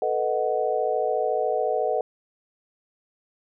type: chord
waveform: sine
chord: B dominant seventh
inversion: third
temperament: equal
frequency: 440 / 493.9 / 622.3 / 740 Hz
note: A4 / B4 / D#5 / F#5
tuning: 0 / 0 / 0 / 0 cents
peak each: -27 dBFS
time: 0.02-2.01 s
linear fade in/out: 2 ms
effects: none